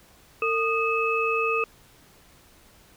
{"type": "tone cluster", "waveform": "sine", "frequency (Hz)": [452.4, 1233, 2588], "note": ["A4", "D#6", "E7"], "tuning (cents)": [48, -16, -32], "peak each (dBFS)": -26, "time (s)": [0.42, 1.64], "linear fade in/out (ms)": 2, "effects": ["pink hiss -55 dBFS RMS until 2.96 s"]}